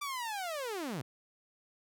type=linear sweep; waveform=sawtooth; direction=down; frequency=1182 to 110 Hz; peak=-32 dBFS; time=0.01-1.02 s; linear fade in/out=10 ms; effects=none